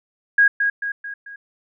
sine tone with echo, 1641 Hz, G#6, 21 cents flat, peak -10 dBFS, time 0.38-0.48 s, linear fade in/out 5 ms, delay 220 ms, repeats 4, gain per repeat -6 dB, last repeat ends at 1.36 s, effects none

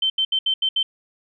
sine tone bursts at uneven times, 3099 Hz, G7, 21 cents flat, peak -17 dBFS, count 6, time 0.02-0.1 / 0.18-0.25 / 0.32-0.39 / 0.46-0.54 / 0.62-0.69 / 0.76-0.83 s, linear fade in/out 5 ms, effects none

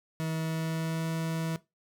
40% pulse tone with pitch glide, 160.4 to 162.73 Hz, E3 to E3, -47 to -22 cents, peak -29 dBFS, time 0.2-1.56 s, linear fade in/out 0 ms, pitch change +25 cents, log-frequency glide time 0.3-1.07 s, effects noise-tail reverb RT60 0.2 s tail -17 dB re dry

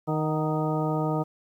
harmonic tone with a mistuned harmonic, 155.56 Hz, D#3, in tune, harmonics 1 / 2 / 3 / 4 / 5 / 6 / 8, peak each -27 / -30 / -32 / -33 / -34 / -35 / -36 dBFS, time 0.07-1.24 s, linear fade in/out 20 ms, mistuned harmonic 5, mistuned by -44 cents, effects 10-bit

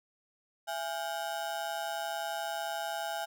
35% pulse ring-modulated tone, 747 Hz, F#5, 16 cents sharp, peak -29 dBFS, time 0.67-3.26 s, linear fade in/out 20 ms, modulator 75.6 Hz, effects none

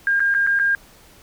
sine tone with dropouts, 1610 Hz, G6, 46 cents sharp, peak -15 dBFS, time 0.07-0.75 s, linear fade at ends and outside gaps 1 ms, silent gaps 0.196-0.203 / 0.341-0.348 / 0.466-0.472 / 0.59-0.597 s, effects pink hiss -49 dBFS RMS until 1.22 s

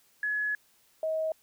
sine tone pair in turn, 1695 / 634.9 Hz, G#6 / D#5, +35 / +35 cents, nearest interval octave + perfect fourth, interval 1700 cents, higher first, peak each -27 dBFS, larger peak neither, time 0.23-0.55 / 1.03-1.32 s, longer first, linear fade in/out 2 ms, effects white hiss -65 dBFS RMS until 1.42 s

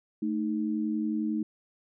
sine tone pair together, 220 / 311.1 Hz, A3 / D#4, 0 / 0 cents, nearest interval tritone, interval 600 cents, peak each -29 / -30 dBFS, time 0.22-1.43 s, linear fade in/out 5 ms, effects none

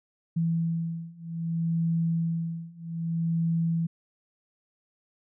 sine beating tone pair, 165.5 / 166.13 Hz, E3 / E3, +7 / +14 cents, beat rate 0.63 Hz, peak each -29 / -28 dBFS, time 0.36-3.87 s, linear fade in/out 10 ms, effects none

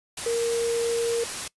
sine tone in noise, 466.2 Hz, A#4, in tune, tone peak -22 dBFS, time 0.26-1.24 s, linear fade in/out 5 ms, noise white, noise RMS -32 dBFS, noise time 0.17-1.48 s, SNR +7 dB, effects noise-tail reverb RT60 0.1 s tail -22 dB re dry + resampled to 24000 Hz

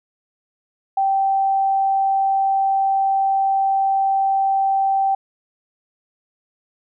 sine tone, 779 Hz, G5, 11 cents flat, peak -15 dBFS, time 0.97-5.15 s, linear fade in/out 5 ms, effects none

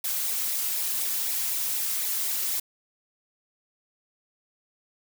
blue noise with flanger, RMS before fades -28 dBFS, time 0.04-2.6 s, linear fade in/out 5 ms, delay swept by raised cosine 0.64 to 3.54 ms, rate 4 Hz, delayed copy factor -0.8, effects none

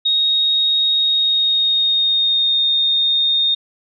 sine tone with pitch glide, 3748 to 3679 Hz, A#7 to A#7, +9 to -24 cents, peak -13 dBFS, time 0.05-3.55 s, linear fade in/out 10 ms, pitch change -33 cents, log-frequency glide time 0.94-2.62 s, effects none

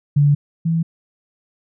sine tone pair in turn, 144.5 / 164.58 Hz, D3 / E3, -28 / -2 cents, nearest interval major second, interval 226 cents, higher second, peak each -10 / -15 dBFS, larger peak first, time 0.16-0.35 / 0.65-0.83 s, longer first, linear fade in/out 10 ms, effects none

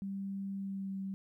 sine tone with pitch glide, 196 to 193.41 Hz, G3 to G3, 0 to -23 cents, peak -36 dBFS, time 0.02-1.14 s, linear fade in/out 0 ms, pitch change -23 cents, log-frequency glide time 0.58-0.95 s, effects 13-bit

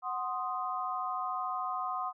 sine chord, C diminished, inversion second, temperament equal, 740 / 1046.5 / 1244.5 Hz, Gb5 / C6 / Eb6, 0 / 0 / 0 cents, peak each -37 / -36 / -36 dBFS, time 0.02-2.13 s, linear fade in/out 50 ms, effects none

